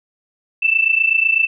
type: tone pair together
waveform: sine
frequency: 2637 / 2665 Hz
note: E7 / E7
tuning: 0 / +18 cents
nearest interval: unison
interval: 18 cents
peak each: -16 / -15 dBFS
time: 0.62-1.47 s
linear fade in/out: 10 ms
effects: none